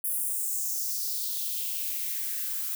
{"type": "noise with high-pass filter sweep", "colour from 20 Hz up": "violet", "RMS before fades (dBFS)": -31, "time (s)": [0.04, 2.75], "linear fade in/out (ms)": 2, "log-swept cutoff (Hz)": [11000, 1200], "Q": 2.8, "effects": []}